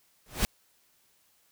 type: noise with exponential growth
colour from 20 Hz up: pink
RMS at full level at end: -22 dBFS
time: 0.26-0.45 s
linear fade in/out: 0 ms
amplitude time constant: 41 ms
effects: white hiss -67 dBFS RMS until 1.51 s